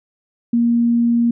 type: tone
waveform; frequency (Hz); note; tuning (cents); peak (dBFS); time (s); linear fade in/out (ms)
sine; 235.4; A#3; +17; -12; 0.53-1.31; 5
effects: none